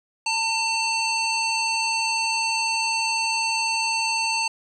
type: harmonic tone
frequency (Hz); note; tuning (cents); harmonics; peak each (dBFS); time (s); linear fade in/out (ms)
898; A5; +35; 1 / 3 / 5 / 7 / 9; -26 / -25 / -27 / -34 / -34; 0.26-4.48; 5
effects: 9-bit